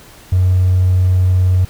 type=tone with hard clipping; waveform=triangle; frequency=91.9 Hz; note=F#2; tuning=11 cents flat; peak=-9 dBFS; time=0.32-1.65 s; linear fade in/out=5 ms; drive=3 dB; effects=pink hiss -41 dBFS RMS until 1.69 s